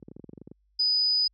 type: clicks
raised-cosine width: 3 ms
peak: -28 dBFS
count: 12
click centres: 0.027 / 0.084 / 0.115 / 0.165 / 0.196 / 0.242 / 0.293 / 0.333 / 0.377 / 0.416 / 0.475 / 0.515 s
type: tone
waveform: sine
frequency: 4978 Hz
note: D#8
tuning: in tune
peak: -21 dBFS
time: 0.79-1.28 s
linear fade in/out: 10 ms
effects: added 50 Hz sine -46 dBFS peak until 1.33 s + high-pass 150 Hz 12 dB/octave